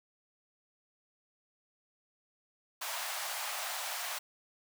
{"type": "high-pass noise", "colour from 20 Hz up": "pink", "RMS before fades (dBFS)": -38, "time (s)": [2.81, 4.19], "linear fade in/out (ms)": 10, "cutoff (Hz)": 630, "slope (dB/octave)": 48, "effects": []}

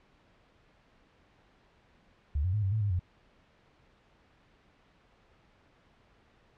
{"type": "tone with pitch steps", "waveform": "sine", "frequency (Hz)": [72.2, 91.5, 105.8, 96.5, 109.4, 102, 89.7], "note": ["D2", "F#2", "G#2", "G2", "A2", "G#2", "F2"], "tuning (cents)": [-29, -19, 33, -27, -9, -31, 47], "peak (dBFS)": -26, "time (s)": [2.35, 2.994], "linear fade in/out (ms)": 5, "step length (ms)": 92, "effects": ["pink hiss -64 dBFS RMS until 6.57 s", "low-pass 3000 Hz 12 dB/octave"]}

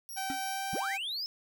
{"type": "tone with tremolo", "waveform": "5% pulse", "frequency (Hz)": 5620, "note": "F8", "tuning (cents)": 10, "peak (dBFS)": -34, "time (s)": [0.09, 0.8], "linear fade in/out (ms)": 0, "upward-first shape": "sine", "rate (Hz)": 3.2, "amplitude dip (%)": 40}
{"type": "tone with pitch glide", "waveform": "sawtooth", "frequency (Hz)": [774, 781.6], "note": ["G5", "G5"], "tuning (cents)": [-22, -5], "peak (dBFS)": -30, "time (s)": [0.16, 0.98], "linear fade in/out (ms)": 20, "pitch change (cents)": 17, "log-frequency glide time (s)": [0.38, 0.67]}
{"type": "tone with exponential decay", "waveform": "square", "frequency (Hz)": 274, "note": "C#4", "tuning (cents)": -20, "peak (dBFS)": -32, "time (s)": [0.3, 0.42], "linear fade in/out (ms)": 0, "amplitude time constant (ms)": 26}
{"type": "linear sweep", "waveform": "triangle", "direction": "up", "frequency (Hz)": [103.83, 5274], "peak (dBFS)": -32, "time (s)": [0.73, 1.26], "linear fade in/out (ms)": 0}
{"effects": []}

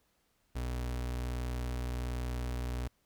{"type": "tone", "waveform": "35% pulse", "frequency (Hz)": 61.3, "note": "B1", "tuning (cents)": -12, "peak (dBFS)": -32, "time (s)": [0.55, 2.88], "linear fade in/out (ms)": 10, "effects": ["pink hiss -74 dBFS RMS until 3.05 s"]}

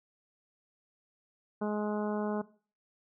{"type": "harmonic tone", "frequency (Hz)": 210, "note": "G#3", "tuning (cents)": 19, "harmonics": [1, 2, 3, 4, 5, 6, 7], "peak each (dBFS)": [-32, -35, -39, -41, -44, -48, -48], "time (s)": [1.61, 2.42], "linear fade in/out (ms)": 10, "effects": ["noise-tail reverb RT60 0.4 s tail -18 dB re dry"]}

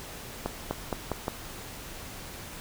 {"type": "accelerating click train", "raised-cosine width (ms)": 1, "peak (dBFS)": -14, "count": 5, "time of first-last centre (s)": [0.46, 1.281], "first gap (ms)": 250, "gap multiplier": 0.87, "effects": ["pink hiss -42 dBFS RMS until 2.6 s"]}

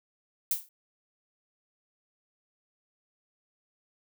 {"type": "noise with exponential decay", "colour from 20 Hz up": "violet", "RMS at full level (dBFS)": -24, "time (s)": [0.51, 0.69], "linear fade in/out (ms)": 2, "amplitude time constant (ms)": 38, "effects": []}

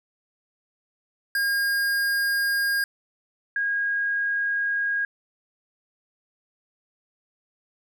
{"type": "tone pair in turn", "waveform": ["square", "sine"], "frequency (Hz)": [1620, 1635], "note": ["G#6", "G#6"], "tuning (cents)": [-43, -28], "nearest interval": "unison", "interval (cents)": 15, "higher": "second", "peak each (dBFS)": -22, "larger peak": "neither", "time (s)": [[1.35, 2.84], [3.56, 5.05]], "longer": "neither", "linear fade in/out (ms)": 2, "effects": []}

